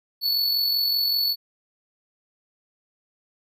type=tone with amplitude modulation; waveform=square; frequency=4435 Hz; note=C#8; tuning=in tune; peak=-19 dBFS; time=0.21-1.36 s; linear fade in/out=50 ms; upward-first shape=sine; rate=45.2 Hz; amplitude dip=40%; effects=none